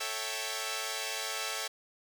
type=chord; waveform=5% pulse; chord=A dominant seventh; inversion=none; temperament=equal; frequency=440 / 554.4 / 659.3 / 784 Hz; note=A4 / C#5 / E5 / G5; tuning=0 / 0 / 0 / 0 cents; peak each=-28 dBFS; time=0-1.68 s; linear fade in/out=10 ms; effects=none